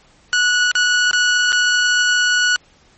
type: tone with dropouts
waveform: sawtooth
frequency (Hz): 1468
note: F#6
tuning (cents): -14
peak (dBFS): -9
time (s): 0.33-2.56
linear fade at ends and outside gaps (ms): 0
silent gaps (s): 0.714-0.753 / 1.111-1.132 / 1.521-1.528
effects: pink hiss -52 dBFS RMS until 2.97 s + MP3 32 kbps